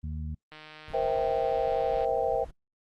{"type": "harmonic tone", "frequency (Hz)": 77, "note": "D#2", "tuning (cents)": -17, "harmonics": [1, 2, 3], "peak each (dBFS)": [-33, -39, -43], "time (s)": [0.03, 0.35], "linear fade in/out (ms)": 10}
{"type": "click train", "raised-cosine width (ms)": 0.3, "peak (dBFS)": -30, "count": 236, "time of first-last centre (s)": [0.52, 2.046], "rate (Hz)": 154}
{"type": "noise", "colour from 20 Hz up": "brown", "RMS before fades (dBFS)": -45, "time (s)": [0.88, 2.51], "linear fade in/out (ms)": 5}
{"type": "chord", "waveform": "sine", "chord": "C dominant seventh", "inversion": "third", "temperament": "just", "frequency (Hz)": [470.9, 523.3, 654.1, 784.9], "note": ["Bb4", "C5", "E5", "G5"], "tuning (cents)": [18, 0, -14, 2], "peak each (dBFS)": -30, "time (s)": [0.93, 2.45], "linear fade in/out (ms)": 20}
{"effects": ["noise-tail reverb RT60 0.1 s tail -26 dB re dry", "Opus 24 kbps"]}